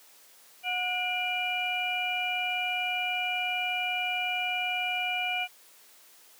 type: harmonic tone with a mistuned harmonic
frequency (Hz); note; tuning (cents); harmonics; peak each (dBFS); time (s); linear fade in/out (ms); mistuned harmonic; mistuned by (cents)
729; F#5; -26; 1 / 2 / 3 / 4; -33 / -40 / -30 / -34; 0.63-5.48; 50; 3; +150
effects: white hiss -56 dBFS RMS until 6.39 s + high-pass 300 Hz 12 dB/octave